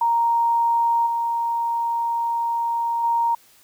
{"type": "tone with level steps", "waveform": "sine", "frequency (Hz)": 932, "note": "A#5", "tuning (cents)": -1, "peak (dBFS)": [-16, -20, -17], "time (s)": [0.01, 3.35], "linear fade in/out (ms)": 5, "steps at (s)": [1.06, 3.03], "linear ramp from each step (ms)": 10, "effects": ["white hiss -54 dBFS RMS until 3.63 s"]}